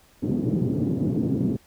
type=band-pass noise; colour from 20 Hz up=white; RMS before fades=-24 dBFS; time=0.22-1.57 s; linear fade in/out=10 ms; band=110 to 310 Hz; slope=24 dB/octave; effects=pink hiss -57 dBFS RMS until 1.66 s